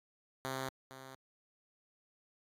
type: tone with echo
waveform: 5% pulse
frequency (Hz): 132.3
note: C3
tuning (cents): +20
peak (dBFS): -26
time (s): 0.45-0.69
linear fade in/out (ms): 0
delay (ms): 460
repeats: 1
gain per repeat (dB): -12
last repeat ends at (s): 1.15
effects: AAC 64 kbps